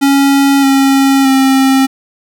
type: tone with pitch steps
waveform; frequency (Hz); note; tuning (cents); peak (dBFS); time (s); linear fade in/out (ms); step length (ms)
square; 277.2 / 272.1 / 267.1; C#4 / C#4 / C4; 0 / -32 / +36; -7; 0.01-1.87; 20; 620
effects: none